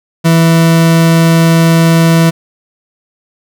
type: tone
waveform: 40% pulse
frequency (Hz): 164.81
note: E3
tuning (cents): 0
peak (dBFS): -4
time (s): 0.24-2.31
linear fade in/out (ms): 20
effects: none